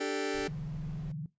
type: chord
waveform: sawtooth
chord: D suspended fourth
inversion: none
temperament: just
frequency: 293.7 / 391.6 / 440.5 Hz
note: D4 / G4 / A4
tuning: 0 / -2 / +2 cents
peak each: -31 dBFS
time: 0-0.48 s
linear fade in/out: 10 ms
type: noise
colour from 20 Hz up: brown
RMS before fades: -46 dBFS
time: 0.34-1.12 s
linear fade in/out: 5 ms
type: tone with vibrato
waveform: sine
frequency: 151.5 Hz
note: D#3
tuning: 46 cents flat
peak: -35 dBFS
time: 0.48-1.26 s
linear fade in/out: 2 ms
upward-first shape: triangle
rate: 20 Hz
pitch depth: 250 cents each way
effects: noise-tail reverb RT60 0.2 s tail -19 dB re dry + resampled to 16000 Hz